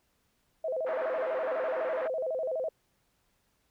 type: tone with vibrato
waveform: sine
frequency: 576 Hz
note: D5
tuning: 34 cents flat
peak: -29 dBFS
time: 0.64-2.69 s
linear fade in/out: 5 ms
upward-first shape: square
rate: 12 Hz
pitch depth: 190 cents each way
type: band-pass noise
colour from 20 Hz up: white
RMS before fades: -39 dBFS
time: 0.86-2.08 s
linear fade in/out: 10 ms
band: 330 to 1600 Hz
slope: 24 dB/octave
effects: pink hiss -73 dBFS RMS until 3.7 s